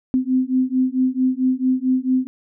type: beating tone pair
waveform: sine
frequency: 255.4 / 259.9 Hz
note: C4 / C4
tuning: -42 / -11 cents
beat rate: 4.5 Hz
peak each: -19 dBFS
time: 0.14-2.27 s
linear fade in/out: 0 ms
effects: none